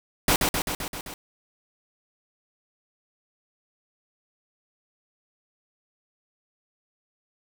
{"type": "noise with echo", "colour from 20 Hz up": "pink", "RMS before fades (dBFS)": -20, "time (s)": [0.28, 0.36], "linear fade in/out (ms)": 2, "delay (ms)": 130, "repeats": 6, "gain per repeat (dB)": -3, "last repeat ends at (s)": 1.14, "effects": []}